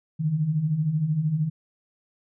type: beating tone pair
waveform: sine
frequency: 144.2 / 157.2 Hz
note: D3 / D#3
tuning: -31 / +18 cents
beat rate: 13 Hz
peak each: -29 / -22 dBFS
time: 0.19-1.5 s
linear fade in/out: 20 ms
effects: none